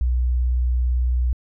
sine tone with vibrato, 61.74 Hz, B1, in tune, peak -16 dBFS, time 0.01-1.33 s, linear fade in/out 0 ms, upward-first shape square, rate 18 Hz, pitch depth 13 cents each way, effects tanh soft clip ceiling -12 dBFS

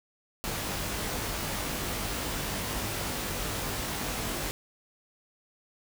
pink noise with comb filter, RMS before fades -33 dBFS, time 0.44-4.51 s, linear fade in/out 0 ms, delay 20 ms, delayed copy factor +0.7, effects none

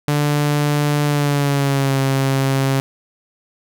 sawtooth tone with pitch glide, 146.83 to 135.42 Hz, D3 to C#3, 0 to -40 cents, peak -11 dBFS, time 0.08-2.8 s, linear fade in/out 0 ms, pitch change -140 cents, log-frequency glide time 1.06-1.99 s, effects none

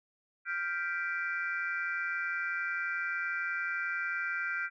sine chord, G dominant seventh, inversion third, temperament equal, 1396.9 / 1568 / 1975.5 / 2349 Hz, F6 / G6 / B6 / D7, 0 / 0 / 0 / 0 cents, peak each -35 / -35 / -40 / -39 dBFS, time 0.45-4.7 s, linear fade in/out 50 ms, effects tanh soft clip ceiling -21 dBFS

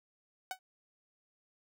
sawtooth tone with exponential decay, 749 Hz, F#5, 21 cents sharp, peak -29 dBFS, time 0.51-0.59 s, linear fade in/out 1 ms, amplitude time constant 16 ms, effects none

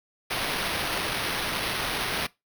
blue noise with sample-and-hold, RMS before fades -29 dBFS, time 0.3-2.27 s, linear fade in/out 10 ms, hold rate 7350 Hz, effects noise-tail reverb RT60 0.2 s tail -21 dB re dry

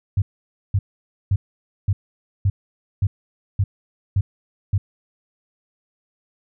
sine tone bursts, 98 Hz, G2, in tune, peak -14 dBFS, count 9, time 0.17-4.78 s, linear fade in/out 5 ms, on 50 ms, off 520 ms, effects none

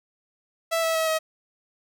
sawtooth tone with pitch steps, 659.3 / 651.4 / 643.5 / 635.7 Hz, E5 / E5 / E5 / D#5, 0 / -21 / -42 / +37 cents, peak -18 dBFS, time 0.71-1.19 s, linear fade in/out 20 ms, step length 120 ms, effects none

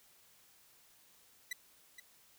sawtooth tone with echo, 1980 Hz, B6, 4 cents sharp, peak -33 dBFS, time 1.51-1.53 s, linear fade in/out 5 ms, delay 470 ms, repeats 1, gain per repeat -11 dB, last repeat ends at 2 s, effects white hiss -65 dBFS RMS until 2.38 s

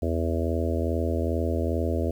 harmonic tone, 82.41 Hz, E2, in tune, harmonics 1 / 3 / 4 / 5 / 6 / 7 / 8, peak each -26 / -31 / -32 / -33 / -34 / -34 / -35 dBFS, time 0.02-2.11 s, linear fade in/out 5 ms, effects 9-bit

